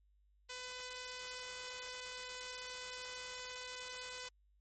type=tone; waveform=5% pulse; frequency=502 Hz; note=B4; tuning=28 cents sharp; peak=-33 dBFS; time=0.49-4.29 s; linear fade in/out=10 ms; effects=added 50 Hz sine -68 dBFS peak until 4.6 s + MP3 32 kbps